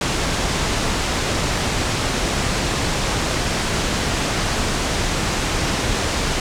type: low-pass noise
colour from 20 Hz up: pink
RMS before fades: -21 dBFS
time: 0.01-6.4 s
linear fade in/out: 2 ms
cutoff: 8100 Hz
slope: 24 dB/octave
effects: none